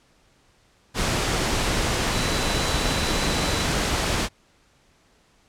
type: tone in noise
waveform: sine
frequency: 3971 Hz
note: B7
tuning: 9 cents sharp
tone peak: -33 dBFS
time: 2.1-3.68 s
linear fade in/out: 50 ms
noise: pink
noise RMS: -23 dBFS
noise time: 0.94-4.29 s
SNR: -13 dB
effects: pink hiss -60 dBFS RMS until 5.48 s + low-pass 8000 Hz 12 dB/octave